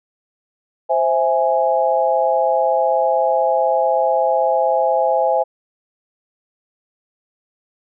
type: chord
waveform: sine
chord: C augmented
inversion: none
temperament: equal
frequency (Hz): 523.3 / 659.3 / 830.6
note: C5 / E5 / G#5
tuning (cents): 0 / 0 / 0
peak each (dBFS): -18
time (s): 0.89-5.44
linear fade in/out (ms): 20
effects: none